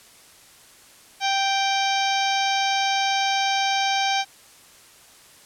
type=harmonic tone with a mistuned harmonic; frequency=784 Hz; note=G5; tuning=in tune; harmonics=1 / 2 / 3 / 4 / 5 / 6 / 7 / 8; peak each=-22 / -30 / -28 / -29 / -31 / -35 / -32 / -35 dBFS; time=1.2-4.25 s; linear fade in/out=50 ms; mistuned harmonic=5; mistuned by=-47 cents; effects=white hiss -50 dBFS RMS until 5.45 s + low-pass 11000 Hz 12 dB/octave